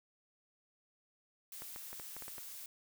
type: noise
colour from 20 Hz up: blue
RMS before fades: -48 dBFS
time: 1.52-2.66 s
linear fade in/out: 2 ms
type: clicks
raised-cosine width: 0.5 ms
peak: -33 dBFS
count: 8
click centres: 1.621 / 1.761 / 1.93 / 1.998 / 2.166 / 2.223 / 2.281 / 2.382 s
effects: none